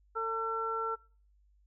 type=harmonic tone; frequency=450 Hz; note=A4; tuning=39 cents sharp; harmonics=1 / 2 / 3; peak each=-36 / -39 / -33 dBFS; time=0.15-0.96 s; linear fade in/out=20 ms; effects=noise-tail reverb RT60 0.4 s tail -22 dB re dry + added 50 Hz sine -63 dBFS peak until 1.66 s